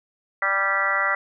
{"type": "harmonic tone with a mistuned harmonic", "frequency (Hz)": 196, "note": "G3", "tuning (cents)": 0, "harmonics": [3, 4, 5, 6, 7, 8, 9, 10], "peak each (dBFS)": [-31, -32, -34, -28, -25, -30, -32, -23], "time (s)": [0.42, 1.15], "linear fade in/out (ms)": 2, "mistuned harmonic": 9, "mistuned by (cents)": -38, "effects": []}